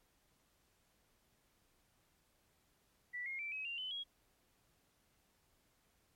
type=tone with pitch steps; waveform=sine; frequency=1964 / 2142 / 2336 / 2547 / 2778 / 3029 / 3303 Hz; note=B6 / C7 / D7 / D#7 / F7 / F#7 / G#7; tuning=-10 / +40 / -10 / +40 / -10 / +40 / -10 cents; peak=-40 dBFS; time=3.13-4.04 s; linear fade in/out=20 ms; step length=130 ms; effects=pink hiss -75 dBFS RMS until 6.15 s + MP3 64 kbps